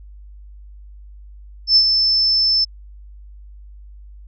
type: tone with ADSR envelope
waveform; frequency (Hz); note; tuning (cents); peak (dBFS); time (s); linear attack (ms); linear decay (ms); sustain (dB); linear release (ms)
sine; 5280; E8; +2; -7; 1.67-2.65; 90; 70; -6; 14
effects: added 50 Hz sine -37 dBFS peak until 4.27 s